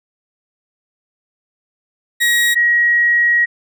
35% pulse / sine tone pair in turn, 1900 / 1900 Hz, A#6 / A#6, +33 / +33 cents, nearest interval unison, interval 0 cents, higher neither, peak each -10 dBFS, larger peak neither, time 2.2-2.55 / 2.55-3.46 s, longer second, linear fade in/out 20 ms, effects none

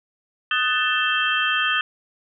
sine tone cluster, 1249 / 1501 / 1760 / 2662 / 3159 Hz, D#6 / F#6 / A6 / E7 / G7, +6 / +24 / 0 / +16 / +13 cents, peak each -25 dBFS, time 0.51-1.81 s, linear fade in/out 2 ms, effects none

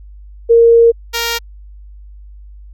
sine / 5% pulse tone pair in turn, 464.1 / 466.2 Hz, A#4 / A#4, -8 / 0 cents, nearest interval unison, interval 8 cents, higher second, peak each -4 dBFS, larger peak neither, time 0.49-0.92 / 1.13-1.39 s, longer first, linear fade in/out 20 ms, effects added 50 Hz sine -33 dBFS peak until 2.73 s

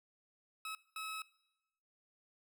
20% pulse tone bursts at uneven times, 1290 Hz, E6, 38 cents flat, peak -36 dBFS, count 2, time 0.65-0.75 / 0.96-1.22 s, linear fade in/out 2 ms, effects noise-tail reverb RT60 1.0 s tail -22 dB re dry

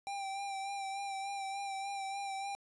square tone with vibrato, 788 Hz, G5, 9 cents sharp, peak -38 dBFS, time 0.07-2.55 s, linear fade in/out 0 ms, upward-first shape sine, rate 3.4 Hz, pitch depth 29 cents each way, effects resampled to 24000 Hz + 12-bit

